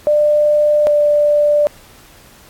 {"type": "tone pair in turn", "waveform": "sine", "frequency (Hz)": [596, 590.2], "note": ["D5", "D5"], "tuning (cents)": [25, 8], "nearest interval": "unison", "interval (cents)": 17, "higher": "first", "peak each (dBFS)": -9, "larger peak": "neither", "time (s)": [[0.07, 0.87], [0.87, 1.67]], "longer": "neither", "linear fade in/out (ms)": 0, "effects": ["pink hiss -44 dBFS RMS until 2.49 s", "AAC 64 kbps"]}